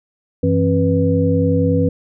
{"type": "tone cluster", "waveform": "sine", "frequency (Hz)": [95.3, 165.9, 269.9, 490.2], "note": ["G2", "E3", "C#4", "B4"], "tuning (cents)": [-48, 11, -46, -13], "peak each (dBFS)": -18, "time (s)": [0.43, 1.89], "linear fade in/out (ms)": 5, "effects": []}